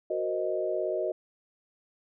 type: chord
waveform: sine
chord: C half-diminished seventh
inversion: second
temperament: equal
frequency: 370 / 466.2 / 523.3 / 622.3 Hz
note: Gb4 / Bb4 / C5 / Eb5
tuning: 0 / 0 / 0 / 0 cents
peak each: -32 / -35 / -36 / -30 dBFS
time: 0.1-1.12 s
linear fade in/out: 5 ms
effects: none